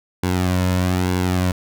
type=tone with flanger; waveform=sawtooth; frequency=91.2 Hz; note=F#2; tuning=24 cents flat; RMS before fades=-19 dBFS; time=0.23-1.52 s; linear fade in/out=5 ms; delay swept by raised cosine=1.6 to 2.6 ms; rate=1.1 Hz; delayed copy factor=-0.6; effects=none